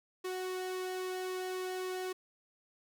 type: tone with flanger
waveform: sawtooth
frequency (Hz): 370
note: F#4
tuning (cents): 0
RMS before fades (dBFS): -38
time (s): 0.24-2.13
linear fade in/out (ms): 10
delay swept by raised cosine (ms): 1.4 to 1.91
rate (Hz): 3.7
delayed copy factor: -0.5
effects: none

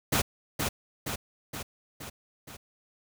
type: noise with echo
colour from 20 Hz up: pink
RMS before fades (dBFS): -25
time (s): 0.12-0.22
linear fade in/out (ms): 10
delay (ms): 470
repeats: 5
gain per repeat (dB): -4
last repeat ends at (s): 2.57
effects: none

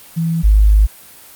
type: tone pair in turn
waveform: sine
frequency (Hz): 164.81 / 52.01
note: E3 / G#1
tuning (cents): 0 / +3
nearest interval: octave + minor sixth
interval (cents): 1997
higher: first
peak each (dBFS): -14 / -6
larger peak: second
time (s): 0.16-0.43 / 0.43-0.87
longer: second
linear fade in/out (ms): 20
effects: white hiss -40 dBFS RMS until 1.35 s + Opus 32 kbps

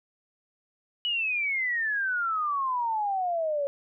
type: exponential sweep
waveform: sine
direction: down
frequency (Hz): 2960 to 554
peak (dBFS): -25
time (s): 1.05-3.67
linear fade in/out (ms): 0
effects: none

